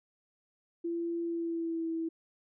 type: tone with pitch glide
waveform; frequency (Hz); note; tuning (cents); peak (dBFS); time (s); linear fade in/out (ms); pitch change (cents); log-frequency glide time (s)
sine; 338.6 to 327.3; E4 to E4; +46 to -12; -31; 0.84-2.09; 10; -58; 1.23-1.89
effects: none